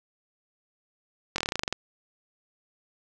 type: slowing click train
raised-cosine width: 0.2 ms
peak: -10 dBFS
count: 12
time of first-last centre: 1.36-1.726 s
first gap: 22 ms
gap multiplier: 1.08
effects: none